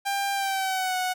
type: tone with pitch glide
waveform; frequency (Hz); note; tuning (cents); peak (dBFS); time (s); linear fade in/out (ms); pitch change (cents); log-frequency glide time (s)
sawtooth; 795 to 737.5; G5 to F#5; +24 to -6; -21; 0.05-1.14; 20; -130; 0.33-0.96
effects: none